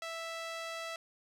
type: tone with band-pass filter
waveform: sawtooth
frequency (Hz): 659.3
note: E5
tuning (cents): 0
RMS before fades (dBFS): -41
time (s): 0.02-0.96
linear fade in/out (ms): 2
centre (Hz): 2700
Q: 0.51
effects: none